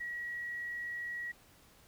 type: tone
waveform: sine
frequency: 1916 Hz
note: A#6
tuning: 47 cents sharp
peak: -37 dBFS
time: 0-1.32 s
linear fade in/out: 10 ms
effects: pink hiss -62 dBFS RMS until 1.87 s